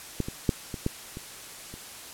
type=clicks; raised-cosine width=3 ms; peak=-13 / -20 / -8 / -20 / -12 / -24 / -28 dBFS; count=7; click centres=0.203 / 0.285 / 0.492 / 0.742 / 0.864 / 1.171 / 1.74 s; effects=white hiss -43 dBFS RMS until 2.13 s + low-pass 12000 Hz 12 dB/octave